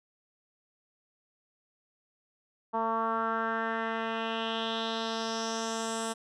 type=tone with low-pass filter sweep; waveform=10% pulse; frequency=225.4 Hz; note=A3; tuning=42 cents sharp; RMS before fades=-32 dBFS; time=2.73-6.14 s; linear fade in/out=20 ms; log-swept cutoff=970 to 8900 Hz; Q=3.4; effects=none